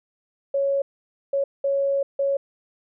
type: tone bursts at uneven times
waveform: sine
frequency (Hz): 554.4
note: C#5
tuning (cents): 0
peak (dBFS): -19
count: 4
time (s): 0.54-0.82 / 1.33-1.44 / 1.64-2.03 / 2.19-2.37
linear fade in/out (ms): 5
effects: none